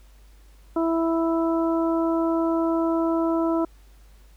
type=harmonic tone; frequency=329.6 Hz; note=E4; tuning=in tune; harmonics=1 / 2 / 3 / 4; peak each=-21 / -27 / -31 / -33 dBFS; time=0.76-3.65 s; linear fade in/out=5 ms; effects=added 50 Hz sine -48 dBFS peak until 4.36 s + pink hiss -60 dBFS RMS until 4.36 s